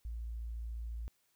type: tone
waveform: sine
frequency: 57.1 Hz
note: A#1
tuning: 35 cents flat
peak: -38 dBFS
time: 0.05-1.08 s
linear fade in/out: 0 ms
effects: white hiss -75 dBFS RMS until 1.35 s